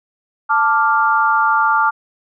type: chord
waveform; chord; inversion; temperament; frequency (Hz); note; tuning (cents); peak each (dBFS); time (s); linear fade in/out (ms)
sine; D minor; second; equal with one note detuned; 883.1 / 1174.7 / 1396.9; A5 / D6 / F6; +6 / 0 / 0; -16; 0.49-1.91; 20
effects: none